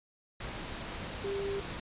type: tone in noise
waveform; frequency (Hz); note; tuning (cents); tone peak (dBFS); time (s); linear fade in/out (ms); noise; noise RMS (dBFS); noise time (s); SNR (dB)
sine; 397; G4; +22; -32; 1.24-1.6; 5; pink; -40; 0.4-1.8; +5
effects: resampled to 8000 Hz